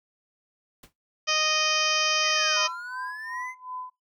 pink noise with exponential decay, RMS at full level -43 dBFS, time 0.83-0.93 s, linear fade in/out 5 ms, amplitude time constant 21 ms
harmonic tone, 620 Hz, D#5, 6 cents flat, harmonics 1 / 2 / 3 / 4 / 5 / 6 / 7 / 8 / 9 / 10, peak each -33 / -29 / -33 / -28 / -28 / -39 / -40 / -30 / -31 / -34 dBFS, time 1.27-2.68 s, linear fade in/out 20 ms
triangle exponential two-way sweep, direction down then up, 2093 to 1318.5 to 2093 Hz, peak -33 dBFS, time 2.22-3.55 s, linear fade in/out 50 ms, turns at 2.66 s
sine tone with tremolo, 1010 Hz, B5, 39 cents sharp, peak -32 dBFS, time 2.56-3.9 s, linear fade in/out 10 ms, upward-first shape sine, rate 2.7 Hz, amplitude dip 90%
effects noise-tail reverb RT60 0.2 s tail -22 dB re dry

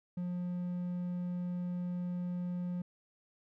triangle tone, 177.8 Hz, F3, 31 cents sharp, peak -32 dBFS, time 0.17-2.82 s, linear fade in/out 5 ms, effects none

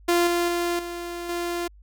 sawtooth tone with level steps, 346.5 Hz, F4, 14 cents flat, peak -14 / -17 / -19 / -27 / -22 dBFS, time 0.08-1.68 s, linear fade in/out 10 ms, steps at 0.27 / 0.48 / 0.79 / 1.29 s, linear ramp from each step 2 ms, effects added 50 Hz sine -47 dBFS peak until 1.82 s

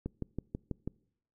click train, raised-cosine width 3 ms, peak -22 dBFS, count 6, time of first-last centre 0.06-0.876 s, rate 6.13 Hz, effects noise-tail reverb RT60 0.7 s tail -25 dB re dry

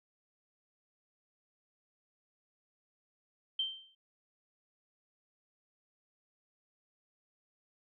sine tone with exponential decay, 3129 Hz, G7, 4 cents flat, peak -28 dBFS, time 3.59-3.95 s, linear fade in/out 5 ms, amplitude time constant 78 ms, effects none

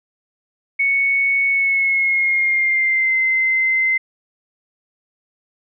sine tone with pitch glide, 2217 to 2069 Hz, C#7 to C7, 0 to -20 cents, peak -14 dBFS, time 0.79-3.98 s, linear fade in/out 10 ms, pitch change -120 cents, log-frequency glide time 1.48-3.16 s, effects none

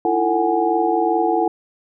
sine tone cluster, 315.9 / 338.4 / 447.2 / 745 / 830 Hz, D#4 / E4 / A4 / F#5 / G#5, +26 / +45 / +28 / +12 / -1 cents, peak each -29 / -20 / -22 / -20 / -22 dBFS, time 0.05-1.48 s, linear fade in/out 2 ms, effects none

